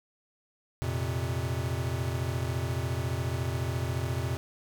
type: chord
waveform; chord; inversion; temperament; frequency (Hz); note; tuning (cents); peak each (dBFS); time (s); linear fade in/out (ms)
square; F suspended fourth; none; equal; 87.31 / 116.54 / 130.81; F2 / Bb2 / C3; 0 / 0 / 0; -34; 0.82-4.37; 0
effects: none